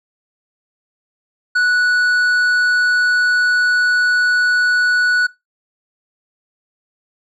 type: tone with tanh clipping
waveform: triangle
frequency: 1475 Hz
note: F#6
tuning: 6 cents flat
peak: -13 dBFS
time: 1.55-5.27 s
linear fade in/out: 10 ms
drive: 11 dB
effects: noise-tail reverb RT60 0.2 s tail -19 dB re dry